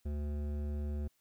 sine tone with hard clipping, 73.42 Hz, D2, in tune, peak -36 dBFS, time 0.05-1.08 s, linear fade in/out 10 ms, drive 13 dB, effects white hiss -75 dBFS RMS until 1.2 s

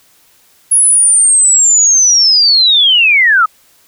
sine linear sweep, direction down, 10550 to 1231 Hz, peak -5 dBFS, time 0.71-3.46 s, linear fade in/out 10 ms, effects white hiss -49 dBFS RMS until 3.87 s

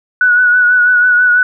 sine tone with vibrato, 1473 Hz, F#6, 8 cents flat, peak -6 dBFS, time 0.21-1.43 s, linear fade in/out 2 ms, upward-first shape triangle, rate 6.1 Hz, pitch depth 37 cents each way, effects none

